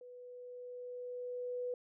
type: tone with level ramp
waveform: sine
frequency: 493.9 Hz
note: B4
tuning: in tune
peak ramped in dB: -50 to -35 dBFS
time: 0.01-1.74 s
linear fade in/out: 2 ms
effects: none